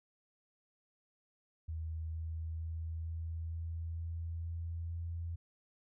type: tone with pitch steps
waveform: sine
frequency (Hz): 80.3 / 80.86 / 81.42 / 81.99 / 82.56 / 83.13 / 83.71 / 84.29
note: E2 / E2 / E2 / E2 / E2 / E2 / E2 / E2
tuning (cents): -45 / -33 / -21 / -9 / +3 / +15 / +27 / +39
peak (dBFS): -37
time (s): 1.68-5.36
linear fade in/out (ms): 10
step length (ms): 460
effects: none